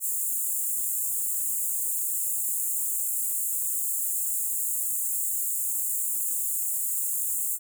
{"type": "high-pass noise", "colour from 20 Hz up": "pink", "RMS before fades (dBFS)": -28, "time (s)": [0, 7.59], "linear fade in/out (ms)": 50, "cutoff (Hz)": 7100, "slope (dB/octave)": 96, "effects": []}